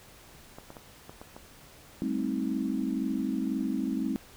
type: clicks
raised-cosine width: 1 ms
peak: -29 dBFS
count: 6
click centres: 0.585 / 0.704 / 0.768 / 1.095 / 1.215 / 1.365 s
type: chord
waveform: sine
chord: A half-diminished seventh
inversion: third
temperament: just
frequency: 198 / 220 / 264 / 316.8 Hz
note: G3 / A3 / C4 / Eb4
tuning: +18 / 0 / +16 / +31 cents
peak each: -34 / -34 / -31 / -34 dBFS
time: 2.02-4.16 s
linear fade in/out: 0 ms
effects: pink hiss -53 dBFS RMS until 4.36 s